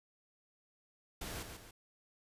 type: noise with echo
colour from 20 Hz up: pink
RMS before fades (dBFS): -43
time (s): 1.21-1.43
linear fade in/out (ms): 5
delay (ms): 140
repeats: 2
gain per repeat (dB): -6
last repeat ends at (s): 1.71
effects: resampled to 32000 Hz